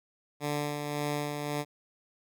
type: tone with tremolo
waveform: 10% pulse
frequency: 146.9 Hz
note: D3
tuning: 1 cent sharp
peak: -21 dBFS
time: 0.4-1.65 s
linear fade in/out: 50 ms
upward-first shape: sine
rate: 1.8 Hz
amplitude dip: 40%
effects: none